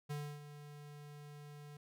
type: tone with ADSR envelope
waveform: square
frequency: 146.83 Hz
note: D3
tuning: in tune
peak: -39 dBFS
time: 0.09-1.77 s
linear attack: 19 ms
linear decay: 290 ms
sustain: -12 dB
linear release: 4 ms
effects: none